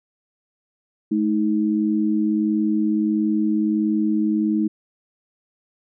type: tone pair together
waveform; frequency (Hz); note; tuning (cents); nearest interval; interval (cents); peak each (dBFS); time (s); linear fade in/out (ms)
sine; 214.4 / 315.9; A3 / D#4; -45 / +26; perfect fifth; 671; -20; 1.11-4.68; 10
effects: none